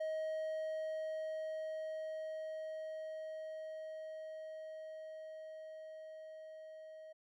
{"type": "tone with level ramp", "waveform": "triangle", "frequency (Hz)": 630, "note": "D#5", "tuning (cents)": 21, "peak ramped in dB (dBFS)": [-34, -48], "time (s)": [0, 7.13], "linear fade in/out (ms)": 10, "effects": []}